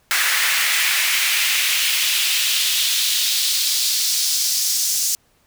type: noise with high-pass filter sweep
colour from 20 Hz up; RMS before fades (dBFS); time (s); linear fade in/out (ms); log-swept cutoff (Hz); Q
pink; -19; 0.11-5.15; 0; 1700 to 6000; 1.9
effects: pink hiss -60 dBFS RMS until 5.46 s